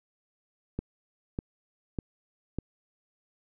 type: click train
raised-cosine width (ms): 3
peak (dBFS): -18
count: 4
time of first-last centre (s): 0.79-2.586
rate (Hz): 1.67
effects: none